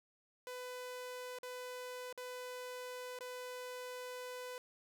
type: tone with dropouts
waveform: sawtooth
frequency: 500 Hz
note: B4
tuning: 21 cents sharp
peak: -40 dBFS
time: 0.47-4.58 s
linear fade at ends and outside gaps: 1 ms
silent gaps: 1.387-1.431 / 2.127-2.176 / 3.189-3.207 s
effects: none